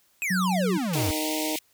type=exponential sweep; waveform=square; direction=down; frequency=2617 to 82.5 Hz; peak=-26 dBFS; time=0.22-1.11 s; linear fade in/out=0 ms
type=tone; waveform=sine; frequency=185.1 Hz; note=F#3; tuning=1 cent sharp; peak=-23 dBFS; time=0.3-0.78 s; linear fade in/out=10 ms
type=high-pass noise; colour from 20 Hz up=pink; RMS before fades=-32 dBFS; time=0.93-1.59 s; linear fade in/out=5 ms; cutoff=2000 Hz; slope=96 dB/octave
type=harmonic tone; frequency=155.1 Hz; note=D#3; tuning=5 cents flat; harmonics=2 / 3 / 4 / 5 / 6; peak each=-29 / -37 / -34 / -39 / -38 dBFS; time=0.95-1.56 s; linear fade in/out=2 ms
effects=white hiss -64 dBFS RMS until 1.73 s